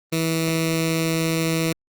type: tone with notch filter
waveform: 10% pulse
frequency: 162.8 Hz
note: E3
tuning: 21 cents flat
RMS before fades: -22 dBFS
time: 0.12-1.73 s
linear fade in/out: 10 ms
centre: 850 Hz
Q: 0.79
effects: Opus 32 kbps